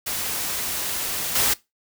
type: noise with level steps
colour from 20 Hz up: white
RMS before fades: -27 / -20 dBFS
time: 0.06-1.54 s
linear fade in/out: 10 ms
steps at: 1.35 s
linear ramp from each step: 5 ms
effects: noise-tail reverb RT60 0.2 s tail -20 dB re dry